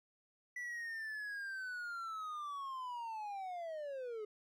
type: linear sweep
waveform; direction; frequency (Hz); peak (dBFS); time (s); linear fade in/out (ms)
triangle; down; 1975.5 to 414.5; -39; 0.56-4.25; 5
effects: none